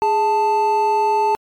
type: tone pair together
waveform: triangle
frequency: 415.3 / 880 Hz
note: G#4 / A5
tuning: 0 / 0 cents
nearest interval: octave + minor second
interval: 1300 cents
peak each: -18 / -13 dBFS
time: 0.02-1.35 s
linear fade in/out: 0 ms
effects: MP3 96 kbps